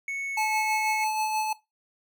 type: tone with pitch glide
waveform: triangle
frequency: 2211 to 2194 Hz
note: C#7 to C#7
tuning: -5 to -18 cents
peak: -27 dBFS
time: 0.08-1.04 s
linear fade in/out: 2 ms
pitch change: -13 cents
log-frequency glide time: 0.25-0.48 s
type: tone with tremolo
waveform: square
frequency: 865 Hz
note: A5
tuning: 30 cents flat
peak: -25 dBFS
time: 0.37-1.53 s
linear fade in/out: 5 ms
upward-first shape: sine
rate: 6.2 Hz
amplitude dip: 35%
effects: noise-tail reverb RT60 0.2 s tail -17 dB re dry